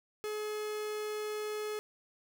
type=tone; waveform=45% pulse; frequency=424.6 Hz; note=G#4; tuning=38 cents sharp; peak=-35 dBFS; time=0.24-1.79 s; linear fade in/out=0 ms; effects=none